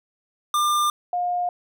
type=tone pair in turn; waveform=square / sine; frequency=1197 / 711.7 Hz; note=D6 / F5; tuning=+33 / +33 cents; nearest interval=major sixth; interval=900 cents; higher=first; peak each=-19 / -21 dBFS; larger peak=first; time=0.54-0.9 / 1.13-1.49 s; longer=neither; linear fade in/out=2 ms; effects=none